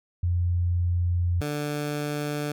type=tone pair in turn; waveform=sine / 15% pulse; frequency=87.7 / 147.49 Hz; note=F2 / D3; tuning=+8 / +8 cents; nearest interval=major sixth; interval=900 cents; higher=second; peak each=-21 dBFS; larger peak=neither; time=0.23-1.41 / 1.41-2.52 s; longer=first; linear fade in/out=5 ms; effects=none